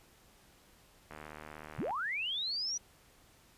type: click train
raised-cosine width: 0.5 ms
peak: -31 dBFS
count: 62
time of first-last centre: 1.11-1.907 s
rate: 76.5 Hz
type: linear sweep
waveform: sine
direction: up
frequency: 69.3 to 5920 Hz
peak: -33 dBFS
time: 1.78-2.78 s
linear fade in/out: 10 ms
effects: pink hiss -63 dBFS RMS until 3.57 s + resampled to 32000 Hz